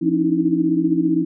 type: tone cluster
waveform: sine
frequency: 171.3 / 271 / 296 / 309.1 / 324.4 Hz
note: F3 / C#4 / D4 / D#4 / E4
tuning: -33 / -39 / +14 / -11 / -28 cents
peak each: -24 / -23 / -27 / -20 / -19 dBFS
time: 0.01-1.25 s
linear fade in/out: 20 ms
effects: none